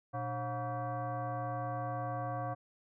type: tone with frequency modulation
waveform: sine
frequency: 298.4 Hz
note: D4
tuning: 28 cents sharp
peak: -34 dBFS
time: 0.13-2.55 s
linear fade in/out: 20 ms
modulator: 419 Hz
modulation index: 2
effects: none